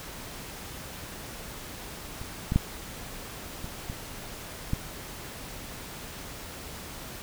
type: clicks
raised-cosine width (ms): 5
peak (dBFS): -26 / -14 / -8 / -23 / -21 / -14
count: 6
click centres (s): 2.215 / 2.521 / 2.56 / 3.644 / 3.899 / 4.734
effects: pink hiss -41 dBFS RMS until 7.22 s